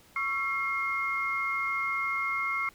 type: tone cluster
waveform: sine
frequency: 1114 / 1343 / 2139 Hz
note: C#6 / E6 / C7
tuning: +8 / +32 / +38 cents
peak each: -33 / -34 / -29 dBFS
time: 0.16-2.69 s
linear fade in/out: 2 ms
effects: tanh soft clip ceiling -18 dBFS + pink hiss -58 dBFS RMS until 2.74 s